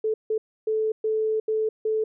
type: tone bursts at uneven times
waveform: sine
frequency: 436.4 Hz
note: A4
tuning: 14 cents flat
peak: -21 dBFS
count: 6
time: 0.04-0.14 / 0.3-0.38 / 0.67-0.92 / 1.04-1.4 / 1.48-1.69 / 1.85-2.04 s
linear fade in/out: 5 ms
effects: none